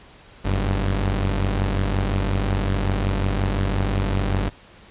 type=tone pair together; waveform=sawtooth; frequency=46.2 / 97.9 Hz; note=F#1 / G2; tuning=-2 / -2 cents; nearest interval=octave + minor second; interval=1300 cents; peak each=-18 / -19 dBFS; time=0.44-4.5 s; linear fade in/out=20 ms; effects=pink hiss -48 dBFS RMS until 4.9 s + resampled to 8000 Hz